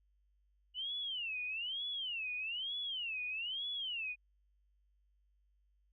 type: tone with vibrato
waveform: sine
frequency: 2900 Hz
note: F#7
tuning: 35 cents flat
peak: -37 dBFS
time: 0.74-4.16 s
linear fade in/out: 50 ms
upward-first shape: sine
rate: 1.1 Hz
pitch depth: 280 cents each way
effects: added 50 Hz sine -70 dBFS peak until 5.92 s